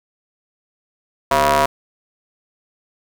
sawtooth ring-modulated tone, 143.6 Hz, D3, 39 cents flat, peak -6 dBFS, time 1.31-1.66 s, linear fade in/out 5 ms, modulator 825 Hz, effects 8-bit

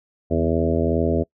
harmonic tone with a mistuned harmonic, 82.41 Hz, E2, in tune, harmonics 1 / 2 / 3 / 4 / 5 / 6 / 7 / 8, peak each -24 / -27 / -24 / -26 / -25 / -28 / -27 / -28 dBFS, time 0.3-1.24 s, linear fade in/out 20 ms, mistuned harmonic 2, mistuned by -45 cents, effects noise-tail reverb RT60 0.1 s tail -25 dB re dry

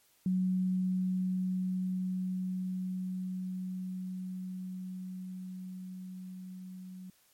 sine tone with level ramp, 185 Hz, F#3, in tune, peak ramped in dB -26 to -43 dBFS, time 0.26-7.1 s, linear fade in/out 2 ms, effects white hiss -67 dBFS RMS until 7.33 s + MP3 64 kbps

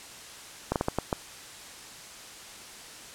slowing click train, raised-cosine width 1 ms, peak -11 dBFS, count 6, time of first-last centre 0.72-1.128 s, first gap 38 ms, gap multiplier 1.39, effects white hiss -45 dBFS RMS until 3.14 s + low-pass 9000 Hz 12 dB/octave

